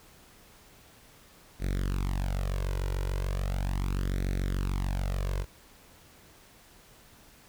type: tone with flanger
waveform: sawtooth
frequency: 46.87 Hz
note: F#1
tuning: 23 cents sharp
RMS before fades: -30 dBFS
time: 1.59-5.46 s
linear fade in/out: 50 ms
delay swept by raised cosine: 0.49 to 2.09 ms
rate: 0.37 Hz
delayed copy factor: +1
effects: pink hiss -56 dBFS RMS until 7.48 s